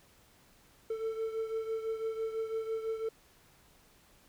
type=beating tone pair; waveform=triangle; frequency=444.5 / 450.5 Hz; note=A4 / A4; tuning=+18 / +41 cents; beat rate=6 Hz; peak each=-32 / -38 dBFS; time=0.9-3.09 s; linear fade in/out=5 ms; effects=pink hiss -63 dBFS RMS until 4.28 s